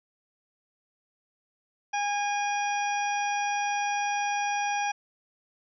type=harmonic tone; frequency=818 Hz; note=G#5; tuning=26 cents flat; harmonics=1 / 2 / 3 / 4 / 6 / 7; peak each=-27 / -35 / -34 / -43 / -47 / -39 dBFS; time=1.93-4.92 s; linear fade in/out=10 ms; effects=none